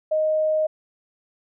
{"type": "tone", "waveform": "sine", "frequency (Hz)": 622.3, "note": "D#5", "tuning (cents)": 0, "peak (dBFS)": -18, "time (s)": [0.11, 0.67], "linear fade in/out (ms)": 10, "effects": []}